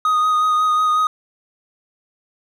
triangle tone with vibrato, 1244.5 Hz, D#6, in tune, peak -12 dBFS, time 0.05-1.07 s, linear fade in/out 2 ms, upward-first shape sine, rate 5.5 Hz, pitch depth 18 cents each way, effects none

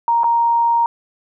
sine tone with dropouts, 934 Hz, A#5, 3 cents sharp, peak -12 dBFS, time 0.08-0.86 s, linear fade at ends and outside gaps 1 ms, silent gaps 0.234-0.242 s, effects none

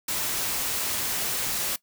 white noise, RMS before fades -28 dBFS, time 0.08-1.76 s, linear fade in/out 5 ms, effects noise-tail reverb RT60 0.1 s tail -19 dB re dry

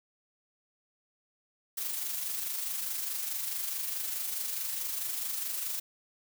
blue noise with amplitude modulation, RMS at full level -33 dBFS, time 1.77-5.8 s, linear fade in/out 10 ms, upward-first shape sine, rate 24.7 Hz, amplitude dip 40%, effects none

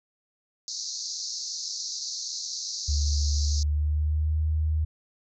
white band-pass noise, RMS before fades -34 dBFS, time 0.68-3.63 s, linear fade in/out 0 ms, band 4100 to 6600 Hz, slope 96 dB/octave
sine tone with pitch glide, 73 to 77.79 Hz, D2 to D#2, -10 to 0 cents, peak -22 dBFS, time 2.88-4.85 s, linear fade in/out 10 ms, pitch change +110 cents, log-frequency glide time 3.44-4.39 s
effects none

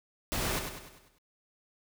pink noise with echo, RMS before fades -32 dBFS, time 0.32-0.59 s, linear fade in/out 0 ms, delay 99 ms, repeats 6, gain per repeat -6 dB, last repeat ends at 1.184 s, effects none

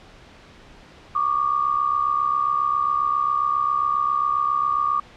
sine tone pair together, 1132.6 / 1200 Hz, C#6 / D6, +37 / +37 cents, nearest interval minor second, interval 100 cents, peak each -22 / -21 dBFS, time 1.15-5 s, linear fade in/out 5 ms, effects pink hiss -47 dBFS RMS until 5.16 s + low-pass 4000 Hz 12 dB/octave

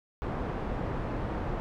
pink low-pass noise, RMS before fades -33 dBFS, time 0.22-1.6 s, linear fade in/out 0 ms, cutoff 1100 Hz, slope 12 dB/octave, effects none

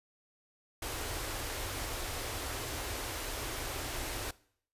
pink band-stop noise, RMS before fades -38 dBFS, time 0.82-4.31 s, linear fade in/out 5 ms, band 130 to 260 Hz, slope 48 dB/octave, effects noise-tail reverb RT60 0.6 s tail -21 dB re dry + resampled to 32000 Hz

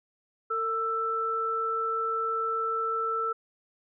sine tone pair together, 452.1 / 1326.9 Hz, A4 / E6, +47 / +11 cents, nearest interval octave + perfect fifth, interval 1864 cents, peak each -33 / -27 dBFS, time 0.5-3.33 s, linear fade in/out 10 ms, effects none

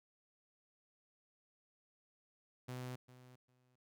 sawtooth tone with echo, 126.2 Hz, B2, 38 cents sharp, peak -39 dBFS, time 2.68-2.96 s, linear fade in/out 10 ms, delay 400 ms, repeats 2, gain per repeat -15 dB, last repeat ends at 3.76 s, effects none

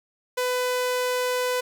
sawtooth tone, 500 Hz, B4, 21 cents sharp, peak -19 dBFS, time 0.37-1.61 s, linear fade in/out 10 ms, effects none

